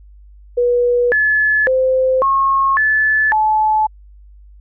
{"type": "tone with pitch steps", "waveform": "sine", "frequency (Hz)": [485.7, 1719, 519, 1086, 1735, 863], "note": ["B4", "A6", "C5", "C#6", "A6", "A5"], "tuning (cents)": [-29, -41, -14, -36, -25, -34], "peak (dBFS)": -11, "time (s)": [0.57, 3.87], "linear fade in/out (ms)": 10, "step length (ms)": 550, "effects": ["added 50 Hz sine -39 dBFS peak until 4.6 s"]}